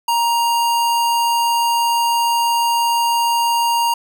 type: tone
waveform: square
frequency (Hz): 937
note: A#5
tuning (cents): +9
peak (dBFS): -15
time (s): 0.08-3.94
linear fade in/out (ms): 5
effects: 9-bit